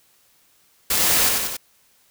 white noise with echo, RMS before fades -20 dBFS, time 0.9-1.29 s, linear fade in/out 5 ms, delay 93 ms, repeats 3, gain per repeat -3 dB, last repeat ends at 1.569 s, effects white hiss -59 dBFS RMS until 2.1 s

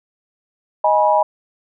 sine chord, G# minor, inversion second, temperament equal with one note detuned, 622.3 / 830.6 / 971.9 Hz, D#5 / G#5 / B5, 0 / 0 / -28 cents, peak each -16 dBFS, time 0.84-1.23 s, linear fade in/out 5 ms, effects none

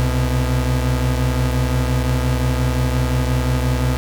35% pulse tone pair together, 65.41 / 125.09 Hz, C2 / B2, 0 / +23 cents, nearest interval major seventh, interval 1123 cents, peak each -17 dBFS, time 0-3.97 s, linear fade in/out 0 ms, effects none

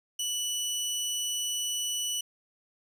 20% pulse tone, 2960 Hz, F#7, in tune, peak -24 dBFS, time 0.19-2.21 s, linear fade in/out 5 ms, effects none

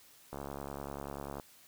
click train, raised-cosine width 1 ms, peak -27 dBFS, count 76, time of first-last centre 0.33-1.398 s, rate 70.2 Hz, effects white hiss -60 dBFS RMS until 1.67 s

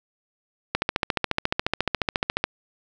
click train, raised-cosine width 0.3 ms, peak -5 dBFS, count 25, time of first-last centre 0.75-2.44 s, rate 14.2 Hz, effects none

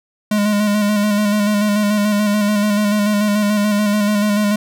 square tone with vibrato, 207.7 Hz, G#3, in tune, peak -14 dBFS, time 0.31-4.56 s, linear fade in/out 5 ms, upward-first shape square, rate 6.9 Hz, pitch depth 28 cents each way, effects none

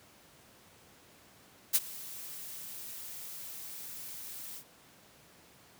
blue noise with ADSR envelope, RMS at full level -23 dBFS, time 1.73-4.64 s, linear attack 22 ms, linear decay 39 ms, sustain -21 dB, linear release 76 ms, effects pink hiss -59 dBFS RMS until 5.79 s + high-pass 100 Hz 12 dB/octave

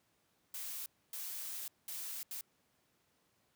blue noise bursts at uneven times, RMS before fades -43 dBFS, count 4, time 0.54-0.86 / 1.13-1.68 / 1.88-2.23 / 2.31-2.41 s, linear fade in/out 2 ms, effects pink hiss -75 dBFS RMS until 3.55 s + high-pass 100 Hz 12 dB/octave

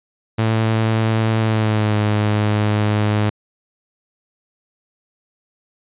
sawtooth tone with pitch glide, 111.2 to 105.44 Hz, A2 to G#2, +19 to +27 cents, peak -11 dBFS, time 0.38-3.3 s, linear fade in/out 10 ms, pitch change -92 cents, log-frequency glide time 1.4-1.97 s, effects resampled to 8000 Hz

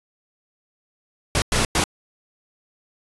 pink noise bursts at uneven times, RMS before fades -19 dBFS, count 3, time 1.35-1.42 / 1.52-1.65 / 1.75-1.84 s, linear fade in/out 2 ms, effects resampled to 24000 Hz

